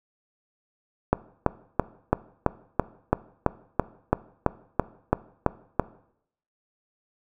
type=click train; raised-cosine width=1 ms; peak=-4 dBFS; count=15; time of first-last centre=1.13-5.797 s; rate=3 Hz; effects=noise-tail reverb RT60 0.7 s tail -19 dB re dry